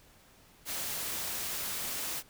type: noise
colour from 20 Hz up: white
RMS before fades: -36 dBFS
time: 0.65-2.23 s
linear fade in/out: 50 ms
effects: pink hiss -60 dBFS RMS until 2.29 s